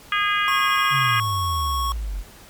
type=harmonic tone; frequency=410 Hz; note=G#4; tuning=22 cents flat; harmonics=3 / 4 / 5 / 6 / 7 / 8; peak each=-22 / -24 / -26 / -28 / -29 / -30 dBFS; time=0.12-1.2 s; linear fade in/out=2 ms
type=tone with pitch glide; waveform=square; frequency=1097 to 1104.6 Hz; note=C#6 to C#6; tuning=-18 to -6 cents; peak=-23 dBFS; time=0.48-1.92 s; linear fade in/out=0 ms; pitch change=+12 cents; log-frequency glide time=0.68-1.35 s
type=exponential sweep; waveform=sine; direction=down; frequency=144.5 to 43.65 Hz; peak=-24 dBFS; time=0.9-2.24 s; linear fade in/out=50 ms
effects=pink hiss -46 dBFS RMS until 2.49 s + MP3 96 kbps